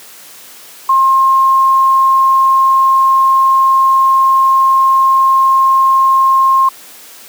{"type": "tone", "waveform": "sine", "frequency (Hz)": 1066, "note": "C6", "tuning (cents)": 32, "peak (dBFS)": -6, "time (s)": [0.89, 6.69], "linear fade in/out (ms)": 5, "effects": ["white hiss -36 dBFS RMS until 7.28 s", "high-pass 200 Hz 12 dB/octave"]}